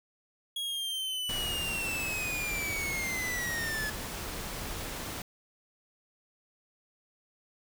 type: linear sweep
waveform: 45% pulse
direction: down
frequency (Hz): 3322 to 1700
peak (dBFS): -32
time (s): 0.56-3.9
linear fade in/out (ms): 5
type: noise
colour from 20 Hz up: pink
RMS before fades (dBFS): -38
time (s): 1.29-5.22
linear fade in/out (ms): 2
effects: none